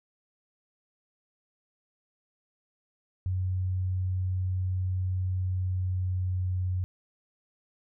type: tone with pitch glide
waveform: sine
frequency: 92.5 to 91.7 Hz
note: F#2 to F#2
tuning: 0 to -15 cents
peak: -26 dBFS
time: 3.26-6.84 s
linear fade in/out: 0 ms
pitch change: -15 cents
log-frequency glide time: 5.32-6.61 s
effects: none